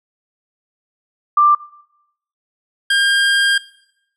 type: tone pair in turn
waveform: sine / 25% pulse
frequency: 1183 / 1606.3 Hz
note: D6 / G6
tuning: +12 / +42 cents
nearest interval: perfect fourth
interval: 530 cents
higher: second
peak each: -8 dBFS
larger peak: neither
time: 1.37-1.55 / 2.9-3.58 s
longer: second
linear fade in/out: 5 ms
effects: noise-tail reverb RT60 0.8 s tail -20 dB re dry + low-pass 8000 Hz 12 dB/octave